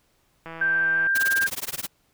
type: click train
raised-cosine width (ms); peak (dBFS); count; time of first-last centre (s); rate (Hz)
0.5; -23; 101; 0.46-1.07; 164
type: tone with pitch glide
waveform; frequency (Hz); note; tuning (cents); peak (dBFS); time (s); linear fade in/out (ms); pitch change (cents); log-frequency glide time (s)
sine; 1571 to 1594.8; G6 to G6; +3 to +29; -19; 0.61-1.47; 5; +26; 0.82-1.33
type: noise with tremolo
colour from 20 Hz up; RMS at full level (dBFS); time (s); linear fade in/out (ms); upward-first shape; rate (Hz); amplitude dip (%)
white; -28; 1.15-1.88; 5; sine; 19; 100
effects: pink hiss -66 dBFS RMS until 2.13 s